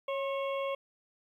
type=harmonic tone with a mistuned harmonic; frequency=550 Hz; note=C#5; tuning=14 cents flat; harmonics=1 / 2 / 4 / 5 / 6; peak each=-32 / -38 / -44 / -46 / -48 dBFS; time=0.08-0.75 s; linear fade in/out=5 ms; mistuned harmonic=2; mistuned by=-38 cents; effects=11-bit